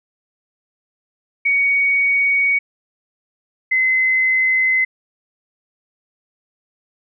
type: tone pair in turn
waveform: sine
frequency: 2241 / 2048 Hz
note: C#7 / C7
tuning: +18 / -38 cents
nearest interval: major second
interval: 156 cents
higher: first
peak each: -13 dBFS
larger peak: neither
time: 1.45-2.59 / 3.71-4.85 s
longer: neither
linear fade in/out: 10 ms
effects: none